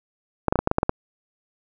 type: clicks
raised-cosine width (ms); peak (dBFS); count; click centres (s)
1; -4; 9; 0.483 / 0.525 / 0.557 / 0.59 / 0.674 / 0.714 / 0.784 / 0.831 / 0.894
effects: none